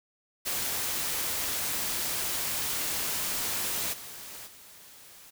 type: noise with level steps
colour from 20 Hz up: white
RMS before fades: -31 / -43 / -51 dBFS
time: 0.45-5.31 s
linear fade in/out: 20 ms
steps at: 3.92 / 4.46 s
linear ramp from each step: 20 ms
effects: none